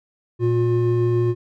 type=tone pair together; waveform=triangle; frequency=116.54 / 356.6 Hz; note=A#2 / F4; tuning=0 / +36 cents; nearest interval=octave + perfect fifth; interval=1936 cents; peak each=-17 dBFS; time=0.39-1.35 s; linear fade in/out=50 ms; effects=none